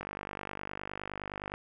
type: click train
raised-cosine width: 0.5 ms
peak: -22 dBFS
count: 77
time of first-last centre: 0.01-1.539 s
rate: 49.7 Hz
effects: none